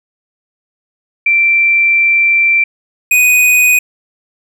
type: tone pair in turn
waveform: sine / square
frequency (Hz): 2349 / 2489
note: D7 / D#7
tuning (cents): 0 / 0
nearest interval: minor second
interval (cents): 100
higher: second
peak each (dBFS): -7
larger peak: neither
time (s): 1.26-2.64 / 3.11-3.79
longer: first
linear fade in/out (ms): 5
effects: none